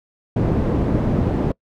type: low-pass noise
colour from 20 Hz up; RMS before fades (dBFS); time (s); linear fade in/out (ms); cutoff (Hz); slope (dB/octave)
white; -19; 0.36-1.52; 5; 290; 12
effects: noise-tail reverb RT60 0.1 s tail -25 dB re dry